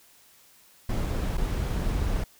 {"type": "noise with dropouts", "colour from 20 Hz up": "brown", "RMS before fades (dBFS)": -27, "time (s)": [0.89, 2.24], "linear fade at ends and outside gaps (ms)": 5, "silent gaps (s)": [1.372, 1.379], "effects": ["white hiss -57 dBFS RMS until 2.39 s"]}